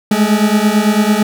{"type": "beating tone pair", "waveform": "40% pulse", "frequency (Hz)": [206.8, 215.8], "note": ["G#3", "A3"], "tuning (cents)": [-7, -33], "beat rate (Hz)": 9, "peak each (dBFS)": -12, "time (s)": [0.11, 1.23], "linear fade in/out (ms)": 5, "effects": []}